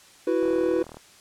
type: chord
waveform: triangle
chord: E suspended second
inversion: none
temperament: equal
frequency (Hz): 329.6 / 370 / 493.9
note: E4 / F#4 / B4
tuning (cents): 0 / 0 / 0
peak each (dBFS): -23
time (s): 0.27-0.83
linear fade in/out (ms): 5
type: click train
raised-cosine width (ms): 1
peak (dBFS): -27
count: 22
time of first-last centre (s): 0.43-0.97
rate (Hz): 38.9
effects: white hiss -52 dBFS RMS until 1.2 s + low-pass 9000 Hz 12 dB/octave